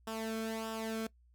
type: tone with flanger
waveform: sawtooth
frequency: 222.6 Hz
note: A3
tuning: 20 cents sharp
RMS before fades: -38 dBFS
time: 0.07-1.07 s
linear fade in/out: 5 ms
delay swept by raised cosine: 0.46 to 1.08 ms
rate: 1.6 Hz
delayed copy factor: -0.7
effects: noise-tail reverb RT60 0.1 s tail -21 dB re dry + added 60 Hz sine -62 dBFS peak until 1.34 s